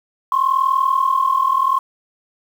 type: tone pair together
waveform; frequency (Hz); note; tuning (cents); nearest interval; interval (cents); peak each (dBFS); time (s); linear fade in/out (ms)
sine; 1046.5 / 1087.1; C6 / C#6; 0 / -34; minor second; 66; -16; 0.32-1.79; 2
effects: tanh soft clip ceiling -6 dBFS + 7-bit